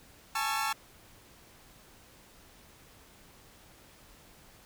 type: chord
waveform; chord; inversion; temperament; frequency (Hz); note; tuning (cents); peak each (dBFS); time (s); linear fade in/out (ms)
sawtooth; A major seventh; third; equal with one note detuned; 830.6 / 880 / 1108.7 / 1347.8; G#5 / A5 / C#6 / E6; 0 / 0 / 0 / +38; -33 / -30 / -32 / -31; 0.35-0.73; 5
effects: pink hiss -57 dBFS RMS until 4.65 s